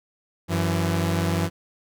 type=tone pair together; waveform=sawtooth; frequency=93.89 / 167.3 Hz; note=F#2 / E3; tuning=+26 / +26 cents; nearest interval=minor seventh; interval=1000 cents; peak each=-20 dBFS; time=0.48-1.5 s; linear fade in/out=50 ms; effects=none